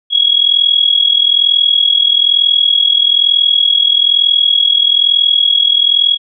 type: tone with amplitude modulation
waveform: sine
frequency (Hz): 3322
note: G#7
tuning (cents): 0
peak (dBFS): -4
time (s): 0.1-6.18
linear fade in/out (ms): 50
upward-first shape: sine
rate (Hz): 41.1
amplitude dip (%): 80
effects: none